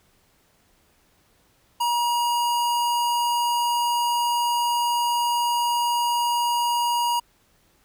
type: tone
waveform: square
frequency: 954 Hz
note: A#5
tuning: 40 cents sharp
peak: -21 dBFS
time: 1.8-7.2 s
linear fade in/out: 10 ms
effects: pink hiss -62 dBFS RMS until 7.84 s